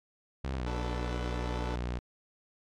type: tone with pitch glide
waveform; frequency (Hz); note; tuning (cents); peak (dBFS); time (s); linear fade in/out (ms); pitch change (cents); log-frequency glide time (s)
sawtooth; 66.3 to 60.45; C2 to B1; +23 to -36; -28; 0.44-1.99; 5; -159; 0.56-0.63
type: clicks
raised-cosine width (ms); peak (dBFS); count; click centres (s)
1; -29; 2; 0.545 / 0.602
type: chord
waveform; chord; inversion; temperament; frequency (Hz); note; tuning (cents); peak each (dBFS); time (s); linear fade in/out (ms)
20% pulse; B minor seventh; first; equal; 293.7 / 370 / 440 / 493.9; D4 / F#4 / A4 / B4; 0 / 0 / 0 / 0; -37 / -41 / -38 / -39; 0.66-1.76; 10
effects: low-pass 5000 Hz 12 dB/octave + MP3 96 kbps